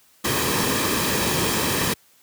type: noise with comb filter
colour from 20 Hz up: pink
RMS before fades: -22 dBFS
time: 0.24-1.94 s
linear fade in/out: 10 ms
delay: 1.4 ms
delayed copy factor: -0.5
effects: white hiss -57 dBFS RMS until 2.22 s + high-pass 80 Hz 12 dB/octave